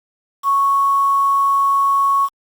sine tone with quantisation, 1107 Hz, C#6, 3 cents flat, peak -12 dBFS, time 0.43-2.29 s, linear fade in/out 50 ms, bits 6, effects Opus 48 kbps

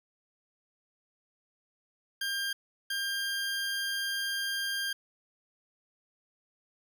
20% pulse tone bursts at uneven times, 1599 Hz, G6, 34 cents sharp, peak -26 dBFS, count 2, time 2.21-2.53 / 2.9-4.93 s, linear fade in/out 5 ms, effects none

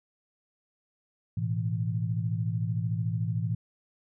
sine chord, A suspended second, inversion none, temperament equal, 110 / 123.47 / 164.81 Hz, A2 / B2 / E3, 0 / 0 / 0 cents, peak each -29 / -33 / -32 dBFS, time 1.37-3.55 s, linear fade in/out 5 ms, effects none

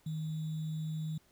sine tone with sample-and-hold, 157 Hz, D#3, 16 cents sharp, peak -34 dBFS, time 0.06-1.18 s, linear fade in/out 5 ms, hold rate 3675 Hz, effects pink hiss -68 dBFS RMS until 1.31 s

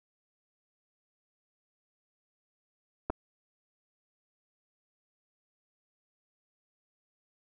clicks, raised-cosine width 1 ms, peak -18 dBFS, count 2, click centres 3.099 / 3.102 s, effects none

